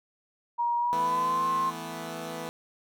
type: tone with pitch glide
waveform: sine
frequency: 949 to 1059.1 Hz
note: A#5 to C6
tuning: +31 to +21 cents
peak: -24 dBFS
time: 0.58-1.71 s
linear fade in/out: 20 ms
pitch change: +190 cents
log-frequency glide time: 0.78-1.46 s
type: chord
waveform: 10% pulse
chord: E suspended fourth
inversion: none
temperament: equal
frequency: 164.81 / 220 / 246.9 Hz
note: E3 / A3 / B3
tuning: 0 / 0 / 0 cents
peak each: -30 / -33 / -31 dBFS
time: 0.93-2.49 s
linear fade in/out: 0 ms
effects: none